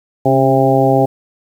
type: harmonic tone with a mistuned harmonic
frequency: 133.4 Hz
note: C3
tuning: 34 cents sharp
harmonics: 1 / 2 / 3 / 4 / 5 / 6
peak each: -16 / -16 / -16 / -16 / -16 / -16 dBFS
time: 0.25-1.06 s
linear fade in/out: 10 ms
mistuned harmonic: 2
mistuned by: +37 cents
effects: 7-bit